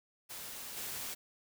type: noise with level steps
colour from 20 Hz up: white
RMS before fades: -45 / -41 dBFS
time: 0.29-1.15 s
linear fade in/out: 20 ms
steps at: 0.76 s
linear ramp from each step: 10 ms
effects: none